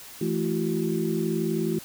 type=tone cluster; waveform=sine; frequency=166.2 / 218.3 / 338 / 377 Hz; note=E3 / A3 / E4 / F#4; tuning=+15 / -13 / +43 / +32 cents; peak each=-29 dBFS; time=0.21-1.79 s; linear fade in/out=5 ms; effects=white hiss -44 dBFS RMS until 1.84 s